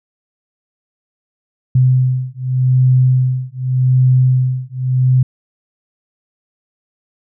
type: beating tone pair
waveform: sine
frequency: 127.9 / 128.75 Hz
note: C3 / C3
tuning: -39 / -28 cents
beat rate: 0.85 Hz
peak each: -13 dBFS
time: 1.75-5.23 s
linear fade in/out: 5 ms
effects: none